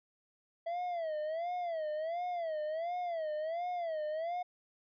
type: tone with vibrato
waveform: triangle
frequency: 660 Hz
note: E5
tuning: 2 cents sharp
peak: -32 dBFS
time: 0.66-4.43 s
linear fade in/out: 10 ms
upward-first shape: sine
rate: 1.4 Hz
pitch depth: 150 cents each way
effects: resampled to 11025 Hz